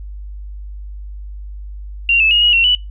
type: tone with pitch steps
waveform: sine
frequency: 2763 / 2618 / 2867 / 2899 / 2728 / 2961 Hz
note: F7 / E7 / F7 / F#7 / F7 / F#7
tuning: -19 / -13 / +45 / -36 / -41 / +1 cents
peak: -9 dBFS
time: 2.09-2.75 s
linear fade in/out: 2 ms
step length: 110 ms
effects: noise-tail reverb RT60 0.2 s tail -21 dB re dry + added 50 Hz sine -27 dBFS peak until 2.9 s